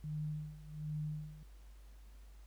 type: tone with tremolo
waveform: sine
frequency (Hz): 152.2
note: D#3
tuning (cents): -38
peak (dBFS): -36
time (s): 0.04-1.43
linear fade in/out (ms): 0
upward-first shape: sine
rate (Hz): 1.3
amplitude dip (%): 85
effects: added 50 Hz sine -53 dBFS peak until 2.46 s + pink hiss -69 dBFS RMS until 2.46 s